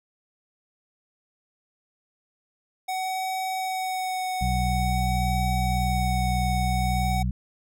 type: tone with vibrato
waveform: square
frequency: 748 Hz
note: F#5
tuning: 19 cents sharp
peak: -27 dBFS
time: 2.88-7.23 s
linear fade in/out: 10 ms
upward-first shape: sine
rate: 0.49 Hz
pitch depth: 13 cents each way
type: harmonic tone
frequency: 61.74 Hz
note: B1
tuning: in tune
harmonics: 1 / 2 / 3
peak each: -25 / -28 / -30 dBFS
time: 4.41-7.31 s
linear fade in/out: 5 ms
effects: none